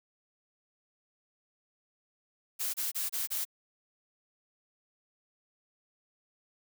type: noise bursts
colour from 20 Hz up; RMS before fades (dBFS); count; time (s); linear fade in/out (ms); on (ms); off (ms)
blue; -33; 5; 2.59-3.452; 20; 150; 28
effects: none